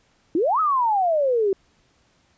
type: exponential two-way sweep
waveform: sine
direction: up then down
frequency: 301.1 to 1307 to 376.5 Hz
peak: -17 dBFS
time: 0.35-1.53 s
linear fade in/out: 2 ms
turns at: 0.6 s
effects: pink hiss -62 dBFS RMS until 2.37 s + resampled to 16000 Hz